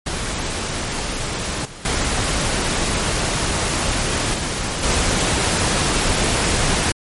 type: noise with level steps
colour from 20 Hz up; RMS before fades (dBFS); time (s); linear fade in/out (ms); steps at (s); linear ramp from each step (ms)
pink; -24 / -36 / -20 / -23 / -18; 0.06-6.92; 5; 1.65 / 1.85 / 4.34 / 4.83; 2
effects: MP3 48 kbps